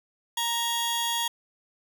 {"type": "tone pair together", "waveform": "sawtooth", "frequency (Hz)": [936, 3336], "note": ["A#5", "G#7"], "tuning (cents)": [7, 7], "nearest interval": "octave + minor seventh", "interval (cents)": 2200, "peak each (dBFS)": -25, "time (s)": [0.37, 1.28], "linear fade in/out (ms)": 5, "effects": []}